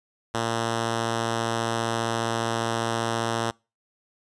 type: tone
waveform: 5% pulse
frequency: 114.9 Hz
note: A#2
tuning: 25 cents flat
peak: -13 dBFS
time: 0.34-3.51 s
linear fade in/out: 5 ms
effects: noise-tail reverb RT60 0.3 s tail -26 dB re dry + resampled to 22050 Hz